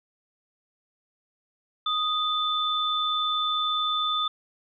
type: tone pair together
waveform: sine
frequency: 1244.5 / 3531 Hz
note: D#6 / A7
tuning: 0 / +5 cents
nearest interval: octave + tritone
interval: 1805 cents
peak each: -26 dBFS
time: 1.86-4.28 s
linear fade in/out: 5 ms
effects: none